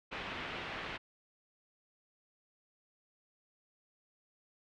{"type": "low-pass noise", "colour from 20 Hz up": "white", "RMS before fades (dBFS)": -42, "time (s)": [0.11, 0.98], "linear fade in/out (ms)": 20, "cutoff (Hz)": 2900, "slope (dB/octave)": 24, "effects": []}